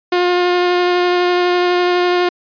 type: tone with vibrato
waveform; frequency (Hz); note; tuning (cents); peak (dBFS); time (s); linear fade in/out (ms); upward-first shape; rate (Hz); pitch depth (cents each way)
sawtooth; 356.2; F4; +34; -8; 0.12-2.29; 5; sine; 12; 9
effects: resampled to 11025 Hz